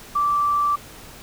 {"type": "tone", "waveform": "sine", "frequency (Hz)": 1167, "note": "D6", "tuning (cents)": -11, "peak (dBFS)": -17, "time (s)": [0.15, 0.76], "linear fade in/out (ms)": 10, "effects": ["pink hiss -42 dBFS RMS until 1.22 s"]}